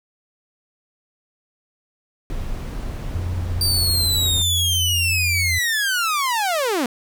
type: noise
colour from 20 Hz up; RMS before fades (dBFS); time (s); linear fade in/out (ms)
brown; -28; 2.3-4.42; 0
type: tone with vibrato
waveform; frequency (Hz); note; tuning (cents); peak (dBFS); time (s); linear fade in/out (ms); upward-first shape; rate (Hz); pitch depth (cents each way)
sine; 88; F2; +14; -22; 3.14-5.59; 10; sine; 0.66; 15
type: linear sweep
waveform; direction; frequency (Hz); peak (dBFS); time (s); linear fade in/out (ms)
sawtooth; down; 4699 to 226; -15; 3.61-6.86; 2
effects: none